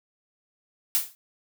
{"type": "noise with exponential decay", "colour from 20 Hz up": "blue", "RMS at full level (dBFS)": -19, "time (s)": [0.95, 1.15], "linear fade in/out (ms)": 0, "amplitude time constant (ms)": 42, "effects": []}